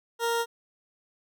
20% pulse tone, 465.7 Hz, A#4, 2 cents flat, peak -20 dBFS, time 0.19-0.46 s, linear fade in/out 50 ms, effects none

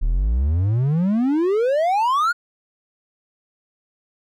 triangle exponential sweep, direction up, 35.07 to 1470 Hz, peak -14 dBFS, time 0.01-2.33 s, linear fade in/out 20 ms, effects none

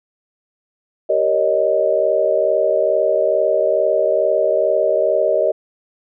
sine chord, Eb dominant seventh, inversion first, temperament just, 388.9 / 466.7 / 560 / 622.3 Hz, G4 / Bb4 / Db5 / Eb5, -14 / +2 / +18 / 0 cents, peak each -22 / -21 / -19 / -16 dBFS, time 1.09-5.52 s, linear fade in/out 10 ms, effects none

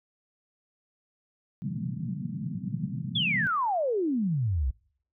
white band-pass noise, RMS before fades -33 dBFS, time 1.62-3.47 s, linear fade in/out 0 ms, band 120 to 210 Hz, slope 48 dB/octave
sine exponential sweep, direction down, 3527 to 58.27 Hz, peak -24 dBFS, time 3.15-4.71 s, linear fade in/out 10 ms
effects noise-tail reverb RT60 0.6 s tail -24 dB re dry

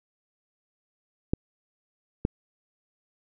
clicks, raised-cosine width 3 ms, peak -10 dBFS, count 2, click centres 1.335 / 2.251 s, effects none

